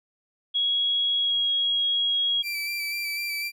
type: tone with pitch glide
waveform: sine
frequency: 3322 to 3299 Hz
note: G#7 to G#7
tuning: 0 to -12 cents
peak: -21 dBFS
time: 0.54-2.43 s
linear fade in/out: 20 ms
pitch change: -12 cents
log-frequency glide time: 1.19-1.35 s
type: tone with vibrato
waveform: 30% pulse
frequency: 2337 Hz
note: D7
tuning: 9 cents flat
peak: -25 dBFS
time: 2.42-3.52 s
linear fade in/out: 50 ms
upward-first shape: square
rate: 4 Hz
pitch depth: 17 cents each way
effects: none